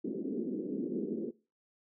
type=band-pass noise; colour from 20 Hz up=pink; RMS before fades=-36 dBFS; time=0.04-1.31 s; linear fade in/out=10 ms; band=200 to 430 Hz; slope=48 dB/octave; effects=noise-tail reverb RT60 0.3 s tail -19 dB re dry